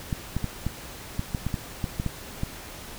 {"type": "clicks", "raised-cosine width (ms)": 5, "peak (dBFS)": -14, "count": 12, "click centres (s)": [0.128, 0.366, 0.443, 0.666, 1.194, 1.348, 1.466, 1.542, 1.842, 1.999, 2.063, 2.434], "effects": ["pink hiss -41 dBFS RMS until 2.98 s"]}